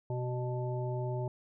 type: harmonic tone with a mistuned harmonic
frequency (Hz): 125.4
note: B2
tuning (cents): +27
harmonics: 1 / 3 / 5 / 7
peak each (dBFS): -33 / -39 / -41 / -44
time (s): 0.1-1.28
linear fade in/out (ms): 2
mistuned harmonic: 5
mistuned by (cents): -40
effects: none